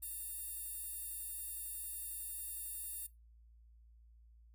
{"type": "tone with high-pass filter", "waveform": "15% pulse", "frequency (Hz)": 911, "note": "A#5", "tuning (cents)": -40, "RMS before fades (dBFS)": -44, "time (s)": [0.02, 3.07], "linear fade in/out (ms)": 10, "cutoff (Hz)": 12000, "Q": 3.9, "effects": ["noise-tail reverb RT60 0.2 s tail -18 dB re dry", "added 57 Hz sine -59 dBFS peak until 4.54 s"]}